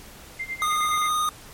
sine tone with tremolo, 2093 Hz, C7, in tune, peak -26 dBFS, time 0.39-1.09 s, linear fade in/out 10 ms, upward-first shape sine, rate 9.5 Hz, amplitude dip 90%
square tone with vibrato, 1231 Hz, D#6, 19 cents flat, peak -22 dBFS, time 0.62-1.29 s, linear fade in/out 0 ms, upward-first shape square, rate 19 Hz, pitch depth 15 cents each way
click train, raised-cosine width 0.5 ms, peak -27 dBFS, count 11, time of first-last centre 0.68-1.104 s, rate 23.6 Hz
effects pink hiss -45 dBFS RMS until 1.53 s + MP3 64 kbps

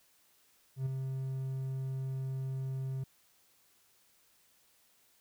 triangle tone with ADSR envelope, 132.7 Hz, C3, 25 cents sharp, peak -27 dBFS, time 0.76-3.04 s, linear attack 100 ms, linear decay 10 ms, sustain -5 dB, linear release 7 ms, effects white hiss -68 dBFS RMS until 5.2 s

